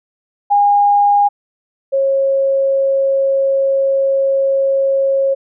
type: tone pair in turn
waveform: sine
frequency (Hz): 815 / 543.9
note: G#5 / C#5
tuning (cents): -33 / -33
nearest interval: perfect fifth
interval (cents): 700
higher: first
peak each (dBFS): -8 / -11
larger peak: first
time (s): 0.5-1.29 / 1.92-5.35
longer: second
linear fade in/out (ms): 20
effects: none